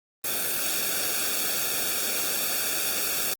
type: noise with comb filter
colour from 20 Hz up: white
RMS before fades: -27 dBFS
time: 0.24-3.34 s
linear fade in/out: 5 ms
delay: 0.99 ms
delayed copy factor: -0.75
effects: Opus 32 kbps

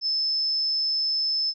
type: tone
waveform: sine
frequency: 5250 Hz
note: E8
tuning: 8 cents flat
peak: -22 dBFS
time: 0.01-1.54 s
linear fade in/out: 50 ms
effects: none

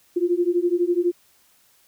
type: beating tone pair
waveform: sine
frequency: 344.6 / 356.6 Hz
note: F4 / F4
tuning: -23 / +36 cents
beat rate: 12 Hz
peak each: -21 dBFS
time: 0.16-1.12 s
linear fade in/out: 10 ms
effects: white hiss -59 dBFS RMS until 1.87 s

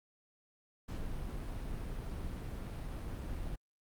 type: noise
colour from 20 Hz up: brown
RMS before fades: -40 dBFS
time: 0.88-3.56 s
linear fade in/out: 10 ms
effects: Opus 48 kbps

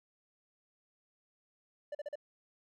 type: tone bursts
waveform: triangle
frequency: 587.3 Hz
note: D5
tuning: in tune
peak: -35 dBFS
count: 4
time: 1.92-2.156 s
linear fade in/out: 5 ms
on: 29 ms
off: 40 ms
effects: none

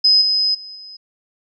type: tone with level steps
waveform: sine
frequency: 5050 Hz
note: D#8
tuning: 25 cents sharp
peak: -9 / -14 / -32 / -34 dBFS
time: 0.04-0.97 s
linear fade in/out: 10 ms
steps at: 0.21 / 0.54 / 0.75 s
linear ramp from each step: 10 ms
effects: none

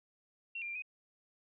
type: tone with pitch steps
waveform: sine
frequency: 2731 / 2391 / 2375 / 2503 Hz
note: F7 / D7 / D7 / D#7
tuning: -39 / +30 / +19 / +10 cents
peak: -38 dBFS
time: 0.55-0.822 s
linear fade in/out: 5 ms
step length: 68 ms
effects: none

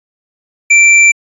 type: tone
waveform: square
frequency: 2346 Hz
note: D7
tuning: 2 cents flat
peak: -4 dBFS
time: 0.7-1.12 s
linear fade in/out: 10 ms
effects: resampled to 24000 Hz

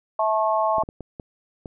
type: harmonic tone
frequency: 217.5 Hz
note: A3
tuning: 20 cents flat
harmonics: 3 / 4 / 5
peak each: -22 / -23 / -24 dBFS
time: 0.19-0.83 s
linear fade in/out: 5 ms
type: clicks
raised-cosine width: 2 ms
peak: -21 dBFS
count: 6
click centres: 0.783 / 0.836 / 0.889 / 1.007 / 1.198 / 1.658 s
effects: none

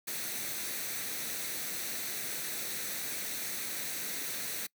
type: noise with comb filter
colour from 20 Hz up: white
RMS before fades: -37 dBFS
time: 0.07-4.67 s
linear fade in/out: 10 ms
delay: 0.49 ms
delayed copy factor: +0.5
effects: noise-tail reverb RT60 0.1 s tail -24 dB re dry + high-pass 150 Hz 12 dB/octave

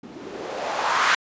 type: noise with low-pass filter sweep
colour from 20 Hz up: violet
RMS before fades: -25 dBFS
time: 0.03-1.15 s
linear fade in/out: 5 ms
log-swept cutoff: 230 to 1500 Hz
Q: 2.2
effects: resampled to 16000 Hz

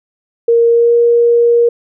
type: tone with pitch glide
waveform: sine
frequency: 466.2 to 471.9 Hz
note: A#4 to A#4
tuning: 0 to +21 cents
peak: -6 dBFS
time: 0.48-1.69 s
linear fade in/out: 5 ms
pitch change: +21 cents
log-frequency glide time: 0.68-0.94 s
effects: none

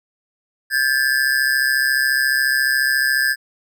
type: ring-modulated tone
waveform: square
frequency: 1664 Hz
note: G#6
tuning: 3 cents sharp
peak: -13 dBFS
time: 0.7-3.36 s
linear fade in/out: 50 ms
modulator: 67.1 Hz
effects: none

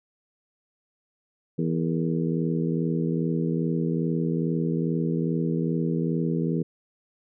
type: harmonic tone with a mistuned harmonic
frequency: 82.41 Hz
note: E2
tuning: in tune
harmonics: 2 / 3 / 4 / 5 / 6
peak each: -25 / -29 / -31 / -33 / -35 dBFS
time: 1.58-6.63 s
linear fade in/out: 10 ms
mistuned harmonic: 6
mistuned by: -82 cents
effects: none

